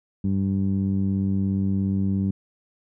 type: tone with low-pass filter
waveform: 15% pulse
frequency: 97.1 Hz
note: G2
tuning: 16 cents flat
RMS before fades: -23 dBFS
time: 0.24-2.31 s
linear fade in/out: 5 ms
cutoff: 200 Hz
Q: 1.9
effects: none